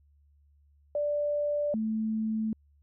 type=tone pair in turn; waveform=sine; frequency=587 / 219.3 Hz; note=D5 / A3; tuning=-1 / -6 cents; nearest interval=octave + perfect fourth; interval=1705 cents; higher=first; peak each=-26 / -27 dBFS; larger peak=first; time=0.95-1.74 / 1.74-2.53 s; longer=neither; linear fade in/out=2 ms; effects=added 72 Hz sine -60 dBFS peak until 2.82 s